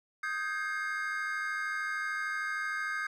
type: chord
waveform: triangle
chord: Ab major seventh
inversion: second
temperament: equal with one note detuned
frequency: 1244.5 / 1568 / 1661.2 / 2130 Hz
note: Eb6 / G6 / Ab6 / C7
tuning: 0 / 0 / 0 / +30 cents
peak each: -36 / -33 / -39 / -38 dBFS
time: 0.23-3.07 s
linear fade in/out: 5 ms
effects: none